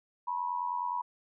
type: tone with amplitude modulation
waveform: sine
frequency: 973 Hz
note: B5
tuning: 26 cents flat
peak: -27 dBFS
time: 0.27-1.02 s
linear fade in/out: 10 ms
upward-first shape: sine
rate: 89.7 Hz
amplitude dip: 75%
effects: none